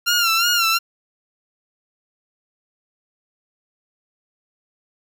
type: tone with vibrato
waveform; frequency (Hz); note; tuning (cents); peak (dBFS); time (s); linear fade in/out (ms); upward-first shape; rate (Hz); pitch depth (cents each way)
15% pulse; 1381; F6; -20; -9; 0.06-0.79; 20; sine; 2.8; 71
effects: none